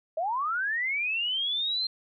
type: linear sweep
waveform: sine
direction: up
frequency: 608 to 4186 Hz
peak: -26 dBFS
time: 0.17-1.87 s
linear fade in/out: 5 ms
effects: none